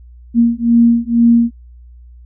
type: beating tone pair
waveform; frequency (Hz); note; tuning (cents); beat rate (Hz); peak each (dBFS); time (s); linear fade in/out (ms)
sine; 233.1 / 235.2; A#3 / A#3; 0 / +16; 2.1; -11; 0.34-1.51; 50
effects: added 60 Hz sine -36 dBFS peak until 2.25 s